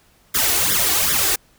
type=noise with flanger; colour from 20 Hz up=white; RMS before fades=-18 dBFS; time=0.34-1.36 s; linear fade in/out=10 ms; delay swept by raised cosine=0.56 to 2.76 ms; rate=2.6 Hz; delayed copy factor=+0.9; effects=pink hiss -56 dBFS RMS until 1.58 s